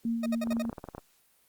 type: tone with tremolo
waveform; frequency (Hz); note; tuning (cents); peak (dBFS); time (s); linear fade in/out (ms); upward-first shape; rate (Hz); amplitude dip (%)
sine; 230.9; A#3; -16; -26; 0.05-0.7; 2; sine; 4.6; 40
type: tone bursts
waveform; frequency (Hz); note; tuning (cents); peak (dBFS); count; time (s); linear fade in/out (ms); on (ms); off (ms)
40% pulse; 622.3; D#5; 0; -31; 5; 0.23-0.624; 5; 30; 61
type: clicks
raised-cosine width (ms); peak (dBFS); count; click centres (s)
1; -25; 11; 0.472 / 0.522 / 0.568 / 0.652 / 0.695 / 0.729 / 0.782 / 0.841 / 0.887 / 0.949 / 0.981
effects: white hiss -66 dBFS RMS until 1.48 s + Opus 48 kbps